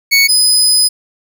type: tone pair in turn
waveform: 25% pulse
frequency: 2221 / 5011 Hz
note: C#7 / D#8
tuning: +3 / +11 cents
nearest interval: octave + major second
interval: 1408 cents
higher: second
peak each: -3 dBFS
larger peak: neither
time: 0.11-0.28 / 0.28-0.89 s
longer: second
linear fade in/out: 20 ms
effects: none